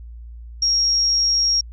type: tone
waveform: sine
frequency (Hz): 5588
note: F8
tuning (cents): 0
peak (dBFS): -15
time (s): 0.62-1.61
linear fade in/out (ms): 5
effects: added 58 Hz sine -34 dBFS peak until 1.72 s